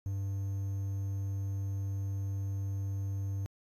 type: tone with quantisation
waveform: triangle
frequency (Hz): 98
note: G2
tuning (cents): 0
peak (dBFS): -30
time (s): 0.06-3.46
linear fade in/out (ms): 0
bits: 10
effects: AAC 64 kbps